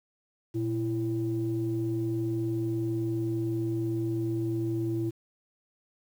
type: tone pair together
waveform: sine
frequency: 117.95 / 333.6 Hz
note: A#2 / E4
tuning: +21 / +21 cents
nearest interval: octave + tritone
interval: 1800 cents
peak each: -30 / -28 dBFS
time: 0.54-5.11 s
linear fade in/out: 20 ms
effects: tanh soft clip ceiling -20 dBFS + 9-bit